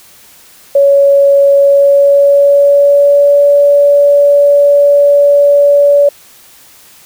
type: tone with pitch glide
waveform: sine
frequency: 560 to 572.4 Hz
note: C#5 to D5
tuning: +18 to -45 cents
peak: -3 dBFS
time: 0.75-6.09 s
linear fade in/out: 5 ms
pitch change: +37 cents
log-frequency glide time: 1.56-3.42 s
effects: white hiss -40 dBFS RMS until 7.05 s